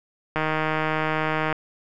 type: click train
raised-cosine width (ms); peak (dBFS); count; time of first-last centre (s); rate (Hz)
0.5; -9; 183; 0.36-1.527; 156
effects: none